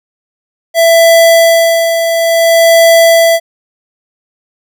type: tone with tremolo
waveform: square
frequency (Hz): 665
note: E5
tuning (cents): +15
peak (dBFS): -3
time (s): 0.74-3.4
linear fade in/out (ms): 50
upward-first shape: sine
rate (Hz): 0.58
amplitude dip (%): 55
effects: none